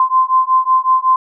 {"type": "beating tone pair", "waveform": "sine", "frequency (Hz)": [1035, 1040.4], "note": ["C6", "C6"], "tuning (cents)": [-19, -10], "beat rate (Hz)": 5.4, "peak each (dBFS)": -13, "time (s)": [0, 1.16], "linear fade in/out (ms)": 2, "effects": []}